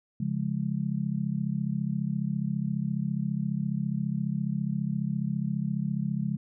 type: chord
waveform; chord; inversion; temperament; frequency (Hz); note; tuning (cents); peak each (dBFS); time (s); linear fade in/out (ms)
sine; Db major; none; just; 138.59 / 173.24 / 207.9; Db3 / F3 / Ab3; 0 / -14 / +2; -31; 0.2-6.37; 5
effects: none